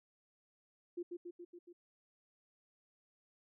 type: tone with echo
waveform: sine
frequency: 349.2 Hz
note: F4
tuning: in tune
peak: -38 dBFS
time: 0.97-1.03 s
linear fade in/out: 10 ms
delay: 140 ms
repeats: 5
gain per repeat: -3 dB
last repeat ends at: 1.73 s
effects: none